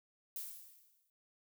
violet noise with exponential decay, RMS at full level -41 dBFS, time 0.36-1.1 s, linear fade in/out 2 ms, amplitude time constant 160 ms, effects none

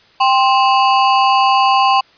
square ring-modulated tone, 918 Hz, A#5, 27 cents flat, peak -7 dBFS, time 0.2-2.01 s, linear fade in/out 10 ms, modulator 130 Hz, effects white hiss -49 dBFS RMS until 2.17 s + resampled to 11025 Hz

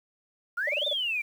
sine exponential two-way sweep, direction up then down, 1362 to 3668 to 2308 Hz, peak -26 dBFS, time 0.57-1.22 s, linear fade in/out 10 ms, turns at 0.86 s
sine tone bursts, 587.3 Hz, D5, in tune, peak -27 dBFS, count 6, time 0.67-0.932 s, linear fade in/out 5 ms, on 22 ms, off 26 ms
effects tanh soft clip ceiling -17 dBFS + 9-bit

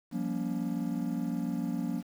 triangle chord, G half-diminished seventh, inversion third, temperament just, 176.4 / 196 / 235.2 / 282.2 Hz, F3 / G3 / Bb3 / Db4, +18 / 0 / +16 / +31 cents, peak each -33 / -37 / -32 / -34 dBFS, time 0.11-2.03 s, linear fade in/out 50 ms, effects 9-bit

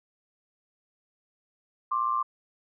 sine tone pair together, 1057 / 1174.7 Hz, C6 / D6, +17 / 0 cents, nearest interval major second, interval 183 cents, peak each -27 dBFS, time 1.91-2.23 s, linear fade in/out 10 ms, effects none

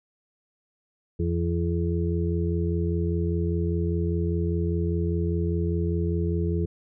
harmonic tone, 85 Hz, F2, 46 cents flat, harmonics 1 / 2 / 4 / 5, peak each -25 / -28 / -31 / -32 dBFS, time 1.19-6.66 s, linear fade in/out 10 ms, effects none

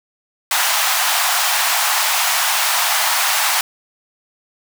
pink high-pass noise, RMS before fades -17 dBFS, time 0.51-3.61 s, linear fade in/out 2 ms, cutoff 710 Hz, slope 48 dB/octave, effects none

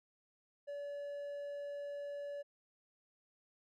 triangle tone, 573 Hz, D5, 43 cents flat, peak -39 dBFS, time 0.67-2.43 s, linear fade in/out 20 ms, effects none

